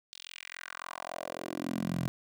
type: tone with high-pass filter sweep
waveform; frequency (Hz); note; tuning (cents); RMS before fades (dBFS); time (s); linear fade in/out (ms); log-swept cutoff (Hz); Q
10% pulse; 43.65; F1; 0; -38; 0.13-2.08; 0; 3900 to 130; 2.8
effects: none